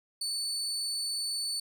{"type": "tone", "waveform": "30% pulse", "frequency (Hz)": 4486, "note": "C#8", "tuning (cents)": 20, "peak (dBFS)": -28, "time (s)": [0.21, 1.6], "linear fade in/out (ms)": 5, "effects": []}